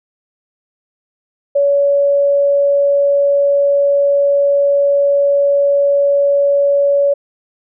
sine tone, 565 Hz, C#5, 33 cents sharp, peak -9 dBFS, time 1.55-7.14 s, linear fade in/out 10 ms, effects none

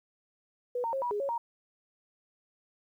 sine tone with pitch steps, 491.3 / 919 / 538 / 969 / 413.4 / 554 / 936 Hz, B4 / A#5 / C5 / B5 / G#4 / C#5 / A#5, -9 / -25 / +48 / -33 / -8 / -1 / +7 cents, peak -29 dBFS, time 0.75-1.38 s, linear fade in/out 5 ms, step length 90 ms, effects 11-bit

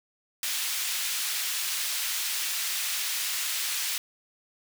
pink high-pass noise, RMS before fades -30 dBFS, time 0.43-3.98 s, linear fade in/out 2 ms, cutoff 2500 Hz, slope 12 dB/octave, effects none

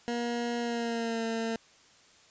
20% pulse tone with pitch glide, 237.8 to 226.8 Hz, A#3 to A#3, +35 to -47 cents, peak -25 dBFS, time 0.08-1.56 s, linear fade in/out 0 ms, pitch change -82 cents, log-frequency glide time 0.59-1.24 s, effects white hiss -59 dBFS RMS until 2.3 s + resampled to 16000 Hz

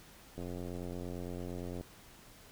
click train, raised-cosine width 2 ms, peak -29 dBFS, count 128, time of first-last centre 0.38-1.81 s, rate 88.8 Hz, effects pink hiss -57 dBFS RMS until 2.51 s

